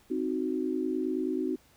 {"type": "chord", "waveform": "sine", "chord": "C diminished", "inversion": "none", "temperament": "equal", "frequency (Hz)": [261.6, 311.1, 370], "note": ["C4", "Eb4", "Gb4"], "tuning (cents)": [0, 0, 0], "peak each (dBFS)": -32, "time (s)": [0.1, 1.56], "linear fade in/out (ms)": 10, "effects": ["pink hiss -62 dBFS RMS until 1.76 s"]}